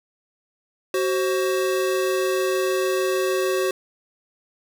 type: tone pair together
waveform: square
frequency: 375.5 / 531 Hz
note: F#4 / C5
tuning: +26 / +25 cents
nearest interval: tritone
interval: 599 cents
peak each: -22 / -26 dBFS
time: 0.94-3.71 s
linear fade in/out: 2 ms
effects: none